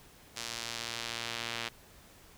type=tone with band-pass filter sweep; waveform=sawtooth; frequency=116.54 Hz; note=A#2; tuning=in tune; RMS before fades=-39 dBFS; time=0.36-1.69 s; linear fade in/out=10 ms; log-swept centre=5400 to 3100 Hz; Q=1.1; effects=pink hiss -57 dBFS RMS until 2.37 s